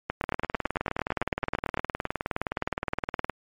two click trains, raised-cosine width 0.5 ms, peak -12 / -11 dBFS, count 60 / 16, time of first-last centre 0.24-3.297 / 0.1-1.774 s, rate 19.3 / 8.96 Hz, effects MP3 64 kbps

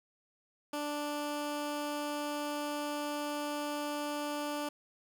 15% pulse tone, 293.7 Hz, D4, in tune, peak -28 dBFS, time 0.73-4.69 s, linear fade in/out 5 ms, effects none

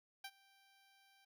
10% pulse tone with ADSR envelope, 784 Hz, G5, in tune, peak -36 dBFS, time 0.24-1.25 s, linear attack 6 ms, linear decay 55 ms, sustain -24 dB, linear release 7 ms, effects none

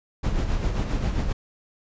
brown noise with tremolo, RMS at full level -22 dBFS, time 0.23-1.33 s, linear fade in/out 10 ms, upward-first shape sine, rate 7.5 Hz, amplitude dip 50%, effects resampled to 16000 Hz

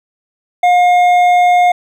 sine tone with hard clipping, 714 Hz, F5, 38 cents sharp, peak -8 dBFS, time 0.63-1.72 s, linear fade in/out 5 ms, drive 7 dB, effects none

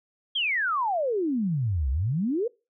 sine exponential two-way sweep, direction down then up, 3339 to 61.74 to 503 Hz, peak -23 dBFS, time 0.35-2.48 s, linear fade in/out 10 ms, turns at 1.9 s, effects noise-tail reverb RT60 0.3 s tail -25 dB re dry

